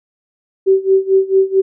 sine tone with tremolo, 384.4 Hz, G4, 34 cents flat, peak -6 dBFS, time 0.66-1.62 s, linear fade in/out 20 ms, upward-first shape sine, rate 4.5 Hz, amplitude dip 90%, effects none

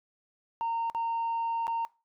sine tone with dropouts, 920 Hz, A#5, 23 cents flat, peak -26 dBFS, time 0.61-1.85 s, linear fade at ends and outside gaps 0 ms, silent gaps 0.899-0.948 / 1.669-1.679 s, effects noise-tail reverb RT60 0.3 s tail -23 dB re dry + tanh soft clip ceiling -26 dBFS

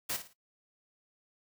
white noise with echo, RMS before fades -34 dBFS, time 0.09-0.17 s, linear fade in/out 10 ms, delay 55 ms, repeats 3, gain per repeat -10 dB, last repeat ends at 0.335 s, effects noise-tail reverb RT60 0.1 s tail -17 dB re dry

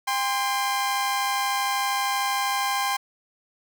sawtooth tone pair together, 800 / 1042.4 Hz, G5 / C6, +35 / -7 cents, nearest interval perfect fourth, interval 458 cents, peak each -22 dBFS, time 0.07-2.97 s, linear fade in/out 10 ms, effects none

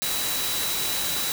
sine tone in noise, 3922 Hz, B7, 13 cents flat, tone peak -31 dBFS, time 0.02-1.32 s, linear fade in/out 0 ms, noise white, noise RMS -27 dBFS, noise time 0.02-1.32 s, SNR -7 dB, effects none

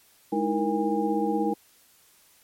sine tone cluster, 209.7 / 309.2 / 325.6 / 469 / 811 Hz, G#3 / D#4 / E4 / A#4 / G#5, +17 / -11 / -21 / +11 / -41 cents, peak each -29 dBFS, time 0.32-1.54 s, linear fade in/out 10 ms, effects white hiss -59 dBFS RMS until 2.43 s + MP3 64 kbps

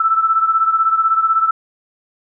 sine beating tone pair, 1318.5 / 1334.5 Hz, E6 / E6, 0 / +21 cents, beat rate 16 Hz, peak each -13 / -18 dBFS, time 0-1.51 s, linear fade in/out 5 ms, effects none

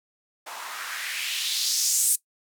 blue noise with band-pass filter sweep, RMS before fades -27 dBFS, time 0.46-2.16 s, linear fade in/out 10 ms, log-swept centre 800 to 9300 Hz, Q 2.4, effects noise-tail reverb RT60 0.1 s tail -19 dB re dry

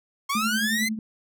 sawtooth linear sweep, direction up, 1078 to 2093 Hz, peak -20 dBFS, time 0.29-0.89 s, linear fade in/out 10 ms
sine tone with tremolo, 218.4 Hz, A3, 13 cents flat, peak -23 dBFS, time 0.35-0.99 s, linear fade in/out 2 ms, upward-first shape triangle, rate 11 Hz, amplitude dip 75%
effects none

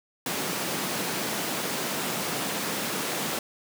pink high-pass noise, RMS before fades -30 dBFS, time 0.26-3.39 s, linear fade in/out 2 ms, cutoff 160 Hz, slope 24 dB/octave, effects none

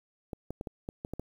clicks, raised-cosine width 2 ms, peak -23 dBFS, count 8, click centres 0.332 / 0.506 / 0.611 / 0.672 / 0.889 / 1.049 / 1.136 / 1.196 s, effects 9-bit

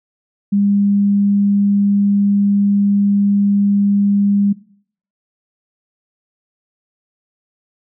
sine tone, 201.5 Hz, G3, 48 cents sharp, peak -11 dBFS, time 0.52-4.53 s, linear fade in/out 10 ms, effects noise-tail reverb RT60 0.6 s tail -20 dB re dry

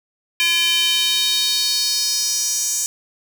square tone with high-pass filter sweep, 340.7 Hz, F4, 43 cents flat, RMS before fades -19 dBFS, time 0.4-2.86 s, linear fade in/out 0 ms, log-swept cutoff 2600 to 6800 Hz, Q 3.8, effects 7-bit

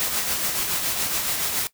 white noise with tremolo, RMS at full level -23 dBFS, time 0-1.67 s, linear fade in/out 0 ms, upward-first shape triangle, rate 7.1 Hz, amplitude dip 45%, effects noise-tail reverb RT60 0.1 s tail -17 dB re dry

